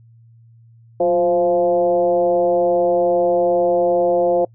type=tone with frequency modulation; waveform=sine; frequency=523.3 Hz; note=C5; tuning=in tune; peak=-13 dBFS; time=1-4.45 s; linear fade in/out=5 ms; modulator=169 Hz; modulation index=1; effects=noise-tail reverb RT60 0.1 s tail -26 dB re dry + added 115 Hz sine -45 dBFS peak until 4.54 s